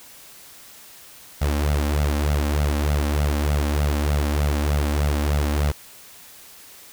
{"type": "tone with flanger", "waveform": "sawtooth", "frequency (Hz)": 73.3, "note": "D2", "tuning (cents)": -3, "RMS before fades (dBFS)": -21, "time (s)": [1.41, 5.72], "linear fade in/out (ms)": 10, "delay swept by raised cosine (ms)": [1.4, 3.8], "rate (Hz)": 3.3, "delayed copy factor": 0.7, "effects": ["white hiss -45 dBFS RMS until 6.92 s"]}